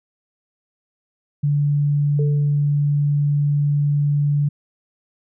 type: tone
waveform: sine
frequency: 145.1 Hz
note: D3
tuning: 21 cents flat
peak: -15 dBFS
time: 1.43-4.49 s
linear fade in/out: 10 ms
type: tone with exponential decay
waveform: sine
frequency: 441.1 Hz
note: A4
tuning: 4 cents sharp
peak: -23 dBFS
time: 2.19-2.75 s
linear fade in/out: 2 ms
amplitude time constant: 120 ms
effects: none